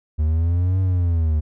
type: linear two-way sweep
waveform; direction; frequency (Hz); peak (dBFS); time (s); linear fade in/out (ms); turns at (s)
triangle; up then down; 75 to 95 to 75; -14; 0.18-1.41; 20; 0.8
effects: none